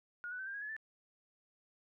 sine tone with pitch steps, 1437 / 1486.8 / 1538.4 / 1591.7 / 1646.9 / 1704 / 1763 Hz, F6 / F#6 / G6 / G6 / G#6 / G#6 / A6, +49 / +8 / -33 / +26 / -15 / +44 / +3 cents, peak -40 dBFS, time 0.24-0.765 s, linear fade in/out 0 ms, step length 75 ms, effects none

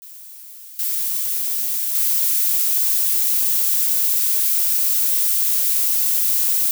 violet noise with level steps, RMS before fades -39 / -22 / -18 dBFS, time 0.02-6.71 s, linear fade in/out 0 ms, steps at 0.79 / 1.95 s, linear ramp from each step 2 ms, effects none

